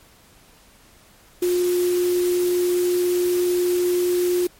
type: tone in noise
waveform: sine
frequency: 356.4 Hz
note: F4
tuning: 35 cents sharp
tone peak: -17 dBFS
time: 1.42-4.47 s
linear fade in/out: 5 ms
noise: white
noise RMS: -33 dBFS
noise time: 1.42-4.47 s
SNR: +13 dB
effects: pink hiss -52 dBFS RMS until 4.59 s + MP3 64 kbps